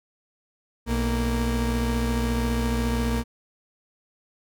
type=tone pair together; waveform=35% pulse; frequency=61.74 / 232.5 Hz; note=B1 / A#3; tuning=0 / -4 cents; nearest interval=octave + major seventh; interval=2296 cents; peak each=-23 / -24 dBFS; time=0.86-3.24 s; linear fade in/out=50 ms; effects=none